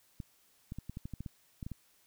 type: clicks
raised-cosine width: 5 ms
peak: -28 dBFS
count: 12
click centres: 0.202 / 0.721 / 0.786 / 0.896 / 0.971 / 1.055 / 1.137 / 1.206 / 1.262 / 1.628 / 1.665 / 1.717 s
effects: white hiss -68 dBFS RMS until 2.06 s